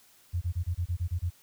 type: tone bursts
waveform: sine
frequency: 87.31 Hz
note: F2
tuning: in tune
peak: -26 dBFS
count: 9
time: 0.33-1.303 s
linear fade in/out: 20 ms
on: 85 ms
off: 26 ms
effects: white hiss -60 dBFS RMS until 1.42 s